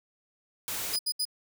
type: noise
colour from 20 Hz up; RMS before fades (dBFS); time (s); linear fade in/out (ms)
white; -34; 0.68-0.96; 0
type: tone bursts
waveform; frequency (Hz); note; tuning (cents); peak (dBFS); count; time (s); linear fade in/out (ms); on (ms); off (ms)
sawtooth; 4968; D#8; -3; -24; 3; 0.93-1.253; 10; 61; 70
effects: none